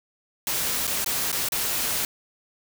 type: noise with dropouts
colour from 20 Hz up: white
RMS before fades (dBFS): -26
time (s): 0.47-2.05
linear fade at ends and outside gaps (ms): 1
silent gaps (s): 0.87-0.876 / 1.045-1.061 / 1.317-1.327 / 1.487-1.521
effects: none